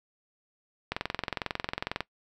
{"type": "click train", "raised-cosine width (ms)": 0.3, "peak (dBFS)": -13, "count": 25, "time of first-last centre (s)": [0.92, 2.006], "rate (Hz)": 22.1, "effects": ["noise-tail reverb RT60 0.1 s tail -20 dB re dry"]}